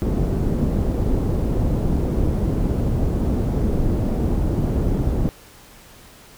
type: low-pass noise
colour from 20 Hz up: pink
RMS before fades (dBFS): -20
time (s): 0.02-5.29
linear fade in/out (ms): 0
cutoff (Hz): 360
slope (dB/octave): 12
effects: pink hiss -46 dBFS RMS until 6.37 s